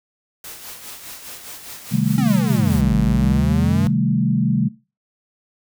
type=noise with tremolo; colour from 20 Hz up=white; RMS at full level=-34 dBFS; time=0.44-2.81 s; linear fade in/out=2 ms; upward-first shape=sine; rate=4.9 Hz; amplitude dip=50%
type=chord; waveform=sine; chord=A half-diminished seventh; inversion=first; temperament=equal with one note detuned; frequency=130.81 / 155.56 / 196 / 221 Hz; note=C3 / Eb3 / G3 / A3; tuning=0 / 0 / 0 / +8 cents; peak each=-21 dBFS; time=1.91-4.69 s; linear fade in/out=20 ms
type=exponential two-way sweep; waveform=square; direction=down then up; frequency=277.2 to 51.91 to 98.7 Hz; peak=-21 dBFS; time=2.18-3.87 s; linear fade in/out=0 ms; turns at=2.95 s
effects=noise-tail reverb RT60 0.3 s tail -19 dB re dry